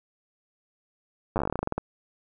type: slowing click train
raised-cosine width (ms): 1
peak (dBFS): -13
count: 17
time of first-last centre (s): 1.36-1.78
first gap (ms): 9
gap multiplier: 1.13
effects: none